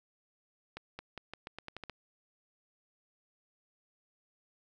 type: accelerating click train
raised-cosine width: 0.3 ms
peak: -26 dBFS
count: 10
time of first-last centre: 0.77-1.897 s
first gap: 220 ms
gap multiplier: 0.85
effects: none